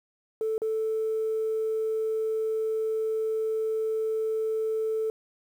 sine tone with dropouts, 440 Hz, A4, in tune, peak -24 dBFS, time 0.41-5.1 s, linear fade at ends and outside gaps 1 ms, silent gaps 0.58-0.618 s, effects tanh soft clip ceiling -21 dBFS + 9-bit

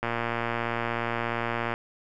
click train, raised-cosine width 0.5 ms, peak -13 dBFS, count 201, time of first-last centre 0.03-1.739 s, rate 117 Hz, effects none

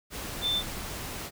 sine tone in noise, 3548 Hz, A7, 14 cents sharp, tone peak -25 dBFS, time 0.41-0.63 s, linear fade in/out 50 ms, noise pink, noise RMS -37 dBFS, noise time 0.1-1.31 s, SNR +9 dB, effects none

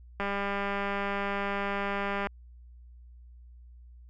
click train, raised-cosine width 0.5 ms, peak -17 dBFS, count 415, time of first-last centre 0.2-2.27 s, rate 200 Hz, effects added 60 Hz sine -48 dBFS peak until 4.09 s

